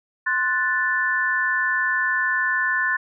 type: chord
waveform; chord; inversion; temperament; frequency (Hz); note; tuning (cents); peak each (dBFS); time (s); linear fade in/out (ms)
sine; F# diminished; second; equal; 1046.5 / 1480 / 1760; C6 / F#6 / A6; 0 / 0 / 0; -27 / -24 / -21; 0.26-2.97; 10
effects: none